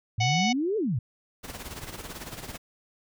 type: exponential two-way sweep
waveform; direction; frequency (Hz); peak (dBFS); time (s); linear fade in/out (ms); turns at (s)
sine; up then down; 103.83 to 457 to 103.83; -24; 0.18-0.99; 5; 0.77
type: harmonic tone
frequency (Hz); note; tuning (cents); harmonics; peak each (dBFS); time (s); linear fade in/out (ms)
740; F#5; 0; 1 / 3 / 4 / 5 / 6 / 7 / 8 / 9; -27 / -29 / -32 / -36 / -38 / -37 / -36 / -46; 0.2-0.53; 10
type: noise with tremolo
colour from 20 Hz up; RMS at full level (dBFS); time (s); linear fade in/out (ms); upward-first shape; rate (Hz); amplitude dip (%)
pink; -37; 1.43-2.58; 20; sine; 18; 65
effects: none